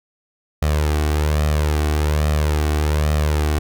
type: tone with flanger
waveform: sawtooth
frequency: 75.5 Hz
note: D2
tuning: 48 cents sharp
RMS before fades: -18 dBFS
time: 0.62-3.59 s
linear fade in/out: 5 ms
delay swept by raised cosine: 1.6 to 2.7 ms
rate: 1.2 Hz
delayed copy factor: +0.55
effects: none